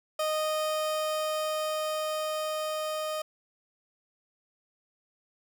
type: tone with level ramp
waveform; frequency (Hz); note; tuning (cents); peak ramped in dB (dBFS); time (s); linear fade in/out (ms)
30% pulse; 619; D#5; -9; -24 to -28; 0.19-3.22; 5
effects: none